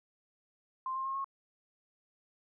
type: tone with pitch steps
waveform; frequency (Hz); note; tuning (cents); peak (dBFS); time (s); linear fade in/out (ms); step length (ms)
sine; 1046.5 / 1060.5 / 1074.7 / 1089.1; C6 / C6 / C6 / C#6; 0 / +23 / +46 / -31; -33; 0.86-1.244; 2; 96
effects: none